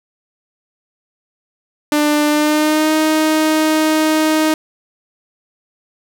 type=tone with pitch glide; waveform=sawtooth; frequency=297.7 to 312.1 Hz; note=D4 to D#4; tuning=+24 to +5 cents; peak=-8 dBFS; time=1.92-4.54 s; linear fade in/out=2 ms; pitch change=+81 cents; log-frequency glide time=2.28-2.93 s; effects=none